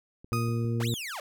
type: clicks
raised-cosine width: 3 ms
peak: -34 / -38 / -30 / -32 dBFS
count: 4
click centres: 0.245 / 0.352 / 0.486 / 0.649 s
type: harmonic tone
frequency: 116.54 Hz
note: A#2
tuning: in tune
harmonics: 1 / 2 / 3 / 4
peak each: -27 / -33 / -37 / -39 dBFS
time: 0.32-0.94 s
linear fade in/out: 0 ms
type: tone with exponential decay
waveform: 35% pulse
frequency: 1244.5 Hz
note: D#6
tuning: in tune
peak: -27 dBFS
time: 0.33-0.89 s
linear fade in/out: 0 ms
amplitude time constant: 120 ms
type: linear two-way sweep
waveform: sawtooth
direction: up then down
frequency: 303.2 to 4054 to 523 Hz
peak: -31 dBFS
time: 0.8-1.2 s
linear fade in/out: 2 ms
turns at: 0.89 s
effects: none